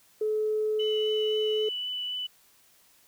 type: tone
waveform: sine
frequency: 430 Hz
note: A4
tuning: 40 cents flat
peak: -24 dBFS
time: 0.21-1.69 s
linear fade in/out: 5 ms
type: tone with vibrato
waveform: sine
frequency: 2981 Hz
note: F#7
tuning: 12 cents sharp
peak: -30 dBFS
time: 0.79-2.27 s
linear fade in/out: 10 ms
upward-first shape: triangle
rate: 3.8 Hz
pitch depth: 10 cents each way
effects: tanh soft clip ceiling -17 dBFS + white hiss -61 dBFS RMS until 3.07 s